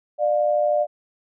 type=tone pair together; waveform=sine; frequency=596 / 708.8 Hz; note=D5 / F5; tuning=+25 / +25 cents; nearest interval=minor third; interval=300 cents; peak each=-18 / -23 dBFS; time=0.18-0.87 s; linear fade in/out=50 ms; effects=none